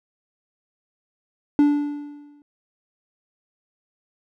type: tone with exponential decay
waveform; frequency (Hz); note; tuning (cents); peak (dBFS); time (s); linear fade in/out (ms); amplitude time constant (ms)
triangle; 291.2; D4; -15; -9; 1.59-2.42; 1; 180
effects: none